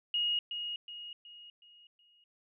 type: tone with echo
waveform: sine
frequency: 2875 Hz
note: F7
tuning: 50 cents sharp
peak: -28 dBFS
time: 0.14-0.39 s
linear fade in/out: 2 ms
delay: 370 ms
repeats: 5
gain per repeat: -7 dB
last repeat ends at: 2.24 s
effects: none